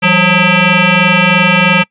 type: tone with frequency modulation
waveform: sine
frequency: 1268 Hz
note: D#6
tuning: 32 cents sharp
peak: -6 dBFS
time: 0.02-1.84 s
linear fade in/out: 20 ms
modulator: 359 Hz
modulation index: 4.6
effects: noise-tail reverb RT60 0.1 s tail -24 dB re dry + resampled to 8000 Hz